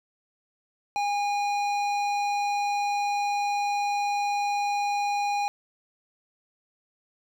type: tone with hard clipping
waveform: sine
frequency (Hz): 816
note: G#5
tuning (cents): -31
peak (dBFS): -26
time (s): 0.96-5.48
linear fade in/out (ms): 0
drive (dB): 13
effects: none